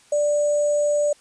sine tone with sample-and-hold, 588 Hz, D5, 2 cents sharp, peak -17 dBFS, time 0.12-1.13 s, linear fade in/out 5 ms, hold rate 7350 Hz, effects white hiss -54 dBFS RMS until 1.2 s + resampled to 22050 Hz

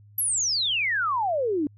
sine exponential sweep, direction down, 12000 to 278.2 Hz, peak -22 dBFS, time 0.18-1.67 s, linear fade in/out 2 ms, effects added 103 Hz sine -49 dBFS peak until 1.77 s

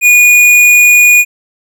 sine tone with hard clipping, 2450 Hz, D#7, 27 cents flat, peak -4 dBFS, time 0.01-1.25 s, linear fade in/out 50 ms, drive 13 dB, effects none

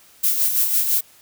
violet noise with tremolo, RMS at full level -17 dBFS, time 0.23-1.01 s, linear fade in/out 10 ms, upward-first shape sine, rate 6 Hz, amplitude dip 50%, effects white hiss -51 dBFS RMS until 1.21 s

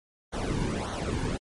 brown noise with flanger, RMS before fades -30 dBFS, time 0.32-1.38 s, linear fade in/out 20 ms, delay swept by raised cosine 0.39 to 1.59 ms, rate 1.7 Hz, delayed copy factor -0.75, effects MP3 48 kbps

